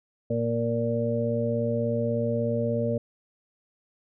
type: harmonic tone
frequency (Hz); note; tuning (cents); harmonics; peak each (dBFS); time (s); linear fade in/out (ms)
116.54; A#2; 0; 1 / 2 / 4 / 5; -29 / -29 / -29 / -29; 0.3-2.98; 5
effects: none